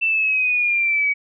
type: exponential sweep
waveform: sine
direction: down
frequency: 2678 to 2256 Hz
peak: -16 dBFS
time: 0.01-1.14 s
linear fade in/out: 20 ms
effects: none